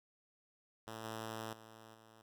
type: tone with level steps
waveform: 5% pulse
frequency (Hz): 111.2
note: A2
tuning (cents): +19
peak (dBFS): -34 / -31 / -44 / -49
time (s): 0.87-2.22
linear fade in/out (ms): 5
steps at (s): 1.04 / 1.53 / 1.94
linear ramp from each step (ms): 2
effects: none